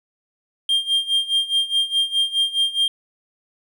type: tone with tremolo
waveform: triangle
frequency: 3199 Hz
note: G7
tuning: 34 cents sharp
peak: -13 dBFS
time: 0.69-2.88 s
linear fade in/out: 2 ms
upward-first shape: sine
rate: 4.8 Hz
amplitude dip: 85%
effects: none